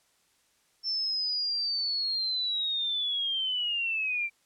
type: linear sweep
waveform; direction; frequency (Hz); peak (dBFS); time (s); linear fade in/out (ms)
sine; down; 5370 to 2336; -27; 0.83-4.3; 50
effects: white hiss -68 dBFS RMS until 4.45 s + low-pass 10000 Hz 12 dB/octave